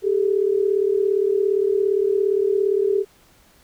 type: tone pair together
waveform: sine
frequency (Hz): 392 / 429.4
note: G4 / A4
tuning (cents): 0 / -42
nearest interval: major second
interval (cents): 158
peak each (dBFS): -18 / -21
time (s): 0.02-3.05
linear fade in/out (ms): 50
effects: pink hiss -55 dBFS RMS until 3.63 s